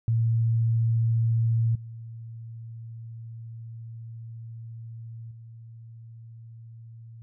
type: tone with level steps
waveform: sine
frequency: 114.3 Hz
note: A#2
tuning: 34 cents flat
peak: -20 / -37 / -42 dBFS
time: 0.08-7.22 s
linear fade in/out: 0 ms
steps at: 1.75 / 5.31 s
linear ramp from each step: 5 ms
effects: none